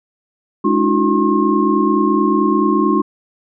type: tone cluster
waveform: sine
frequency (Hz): 210.4 / 290.4 / 319.6 / 364.1 / 1073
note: G#3 / D4 / D#4 / F#4 / C6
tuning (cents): +23 / -19 / +47 / -28 / +43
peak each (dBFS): -18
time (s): 0.64-3.02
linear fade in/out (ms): 10
effects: none

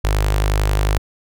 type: tone with notch filter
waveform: sawtooth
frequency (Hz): 51.2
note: G#1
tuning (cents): -24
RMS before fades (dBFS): -17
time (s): 0.04-0.98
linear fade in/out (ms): 5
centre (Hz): 220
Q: 0.85
effects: none

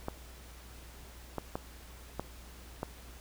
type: clicks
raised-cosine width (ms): 1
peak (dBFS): -20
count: 5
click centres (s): 0.084 / 1.383 / 1.555 / 2.196 / 2.831
effects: added 60 Hz sine -50 dBFS peak until 3.2 s + pink hiss -54 dBFS RMS until 3.2 s

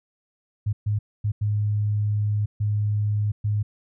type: tone bursts at uneven times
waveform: sine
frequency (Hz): 104.6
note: G#2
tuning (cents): +13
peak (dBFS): -20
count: 6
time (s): 0.66-0.73 / 0.86-0.99 / 1.24-1.32 / 1.41-2.46 / 2.6-3.32 / 3.44-3.63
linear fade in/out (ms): 10
effects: none

